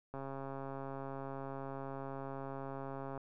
click train, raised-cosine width 1 ms, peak -30 dBFS, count 414, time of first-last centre 0.14-3.177 s, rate 136 Hz, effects none

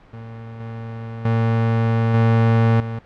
35% pulse tone with level steps, 113.9 Hz, A#2, 40 cents flat, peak -31 / -27 / -14 / -11 / -23 dBFS, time 0.13-2.99 s, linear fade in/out 5 ms, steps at 0.6 / 1.25 / 2.14 / 2.8 s, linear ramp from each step 2 ms, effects pink hiss -49 dBFS RMS until 3.05 s + low-pass 2000 Hz 12 dB/octave

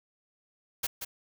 white noise with echo, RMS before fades -30 dBFS, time 0.83-0.87 s, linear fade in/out 10 ms, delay 180 ms, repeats 1, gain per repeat -7 dB, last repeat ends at 1.05 s, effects none

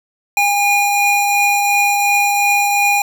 square tone pair together, 812.6 / 2435 Hz, G#5 / D#7, -38 / -38 cents, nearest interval octave + perfect fifth, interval 1900 cents, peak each -15 / -16 dBFS, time 0.37-3.02 s, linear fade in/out 2 ms, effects none

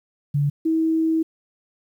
sine tone pair in turn, 143.9 / 322.1 Hz, D3 / E4, -35 / -40 cents, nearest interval octave + major second, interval 1395 cents, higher second, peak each -17 dBFS, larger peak neither, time 0.34-0.5 / 0.65-1.23 s, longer second, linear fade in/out 10 ms, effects 9-bit

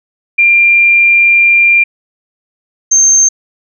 sine tone pair in turn, 2386 / 6337 Hz, D7 / G8, +27 / +18 cents, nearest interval octave + perfect fourth, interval 1691 cents, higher second, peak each -4 dBFS, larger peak neither, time 0.38-1.84 / 2.91-3.29 s, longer first, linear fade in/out 10 ms, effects none

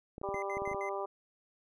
clicks, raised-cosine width 2 ms, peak -30 dBFS, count 9, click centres 0.181 / 0.215 / 0.289 / 0.344 / 0.57 / 0.62 / 0.676 / 0.715 / 0.746 s
harmonic tone, 197.6 Hz, G3, 14 cents sharp, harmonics 2 / 3 / 4 / 5 / 6, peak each -38 / -40 / -41 / -42 / -43 dBFS, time 0.23-1.06 s, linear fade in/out 10 ms
triangle tone bursts, 2062 Hz, C7, 26 cents flat, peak -39 dBFS, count 4, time 0.34-0.891 s, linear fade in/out 2 ms, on 83 ms, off 73 ms
effects none

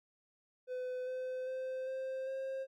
triangle tone with pitch steps, 505 / 511.8 / 518.6 / 525.5 / 532.6 Hz, B4 / C5 / C5 / C5 / C5, +39 / -38 / -15 / +7 / +31 cents, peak -35 dBFS, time 0.67-2.67 s, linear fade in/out 50 ms, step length 400 ms, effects none

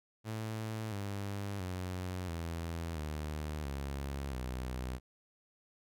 sawtooth tone with pitch steps, 110 / 100.29 / 91.44 / 83.36 / 76.01 / 69.3 / 63.18 Hz, A2 / G2 / F#2 / E2 / D#2 / C#2 / B1, 0 / +40 / -20 / +20 / -40 / 0 / +40 cents, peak -33 dBFS, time 0.24-5 s, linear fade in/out 50 ms, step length 680 ms, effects none

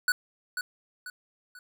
square tone with echo, 1480 Hz, F#6, in tune, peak -22 dBFS, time 0.08-0.12 s, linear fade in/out 2 ms, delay 490 ms, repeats 3, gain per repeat -8 dB, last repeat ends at 1.59 s, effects none

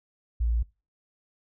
sine tone, 57.5 Hz, A#1, 23 cents flat, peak -22 dBFS, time 0.4-0.63 s, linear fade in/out 10 ms, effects noise-tail reverb RT60 0.3 s tail -22 dB re dry

